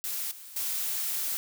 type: noise with level steps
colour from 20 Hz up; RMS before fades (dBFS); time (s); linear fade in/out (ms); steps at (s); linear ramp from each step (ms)
blue; -33 / -46 / -31; 0.04-1.37; 0; 0.31 / 0.56; 5
effects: none